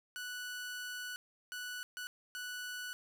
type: tone bursts at uneven times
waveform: sawtooth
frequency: 1480 Hz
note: F#6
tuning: in tune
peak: -37 dBFS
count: 4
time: 0.16-1.16 / 1.52-1.83 / 1.97-2.07 / 2.35-2.93 s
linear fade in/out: 0 ms
effects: none